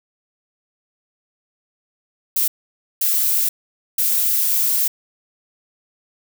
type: noise bursts at uneven times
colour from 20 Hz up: violet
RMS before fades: -18 dBFS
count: 3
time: 2.36-2.48 / 3.01-3.49 / 3.98-4.88 s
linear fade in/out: 5 ms
effects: none